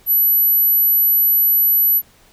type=tone; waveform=sine; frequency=11840 Hz; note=F#9; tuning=in tune; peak=-11 dBFS; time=0.06-2.02 s; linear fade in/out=50 ms; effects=pink hiss -51 dBFS RMS until 2.32 s